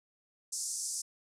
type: band-pass noise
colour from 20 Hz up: white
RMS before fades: -37 dBFS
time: 0.52-1.02 s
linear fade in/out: 10 ms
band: 5200 to 9700 Hz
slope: 48 dB/octave
effects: none